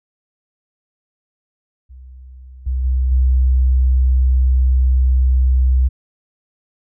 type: tone with level steps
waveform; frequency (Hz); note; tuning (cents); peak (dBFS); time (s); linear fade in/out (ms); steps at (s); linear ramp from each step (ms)
sine; 64; C2; -38; -35 / -16 / -13 / -10; 1.89-5.89; 20; 2.66 / 2.84 / 3.11; 10
effects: none